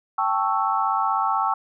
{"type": "chord", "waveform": "sine", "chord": "A dominant seventh", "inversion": "third", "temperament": "equal", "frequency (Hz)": [784, 880, 1108.7, 1318.5], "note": ["G5", "A5", "C#6", "E6"], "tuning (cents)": [0, 0, 0, 0], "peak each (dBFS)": -25, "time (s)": [0.18, 1.54], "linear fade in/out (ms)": 5, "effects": []}